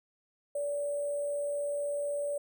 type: tone with sample-and-hold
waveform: sine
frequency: 576 Hz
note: D5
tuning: 34 cents flat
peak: -30 dBFS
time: 0.55-2.38 s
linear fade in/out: 5 ms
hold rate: 8820 Hz
effects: none